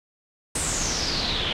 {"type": "noise with low-pass filter sweep", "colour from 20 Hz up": "pink", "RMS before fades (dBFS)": -26, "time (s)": [0.55, 1.53], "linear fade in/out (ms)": 5, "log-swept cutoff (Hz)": [8800, 3100], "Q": 6.2, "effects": []}